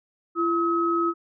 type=tone pair together; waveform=sine; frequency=338.8 / 1279 Hz; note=E4 / D#6; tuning=+48 / +47 cents; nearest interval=octave + major seventh; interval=2299 cents; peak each=-23 dBFS; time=0.35-1.14 s; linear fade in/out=50 ms; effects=none